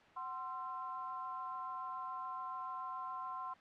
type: tone with amplitude modulation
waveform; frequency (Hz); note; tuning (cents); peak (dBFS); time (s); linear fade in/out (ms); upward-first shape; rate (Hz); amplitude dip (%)
sine; 1046.5; C6; 0; -36; 0.16-3.54; 10; sine; 300; 90
effects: white hiss -61 dBFS RMS until 3.6 s + low-pass 2000 Hz 12 dB/octave